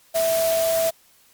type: tone in noise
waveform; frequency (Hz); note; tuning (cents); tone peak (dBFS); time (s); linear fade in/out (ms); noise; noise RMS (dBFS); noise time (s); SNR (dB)
sine; 657; E5; -6; -18; 0.14-0.91; 20; white; -28; 0.14-0.91; +7
effects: white hiss -56 dBFS RMS until 1.33 s + MP3 96 kbps